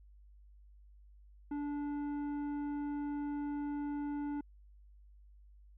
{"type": "tone with tanh clipping", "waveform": "sine", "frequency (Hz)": 290.4, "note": "D4", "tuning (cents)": -19, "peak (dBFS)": -37, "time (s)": [1.51, 4.41], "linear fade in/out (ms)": 5, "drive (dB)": 10, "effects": ["added 50 Hz sine -56 dBFS peak until 5.77 s"]}